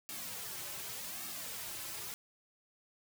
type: noise with flanger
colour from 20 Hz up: white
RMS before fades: -43 dBFS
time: 0.09-2.14 s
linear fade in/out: 0 ms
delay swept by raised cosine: 2 to 4.3 ms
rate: 0.86 Hz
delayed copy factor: -1
effects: none